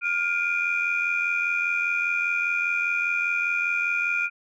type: tone cluster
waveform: sine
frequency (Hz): 1413 / 2371 / 2456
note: F6 / D7 / D#7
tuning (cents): +20 / +16 / -23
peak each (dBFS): -26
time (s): 0.01-4.3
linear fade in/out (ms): 50
effects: tanh soft clip ceiling -14 dBFS